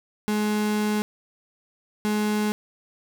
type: tone bursts at uneven times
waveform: 35% pulse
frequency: 211 Hz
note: G#3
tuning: 28 cents sharp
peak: -20 dBFS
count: 2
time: 0.28-1.02 / 2.05-2.52 s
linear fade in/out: 0 ms
effects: none